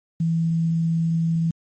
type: tone with quantisation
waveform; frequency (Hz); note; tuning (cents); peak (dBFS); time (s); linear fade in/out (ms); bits
sine; 164.8; E3; 0; -18; 0.2-1.51; 5; 8
effects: MP3 32 kbps